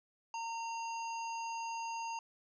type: harmonic tone with a mistuned harmonic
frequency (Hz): 918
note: A#5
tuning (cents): -27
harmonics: 1 / 3 / 5 / 7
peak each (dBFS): -38 / -47 / -53 / -51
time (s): 0.34-2.19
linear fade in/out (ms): 2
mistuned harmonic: 5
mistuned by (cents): +80
effects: none